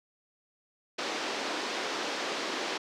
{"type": "band-pass noise", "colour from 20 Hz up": "pink", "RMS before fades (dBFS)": -34, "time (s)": [0.98, 2.78], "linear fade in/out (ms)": 10, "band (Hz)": [290, 5700], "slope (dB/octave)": 24, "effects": []}